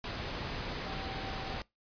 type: tone in noise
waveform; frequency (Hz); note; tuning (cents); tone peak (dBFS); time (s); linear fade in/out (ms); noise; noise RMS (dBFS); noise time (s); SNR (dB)
sine; 772; G5; -27; -45; 0.86-1.59; 2; pink; -38; 0.04-1.62; -10
effects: noise-tail reverb RT60 0.2 s tail -23 dB re dry + resampled to 11025 Hz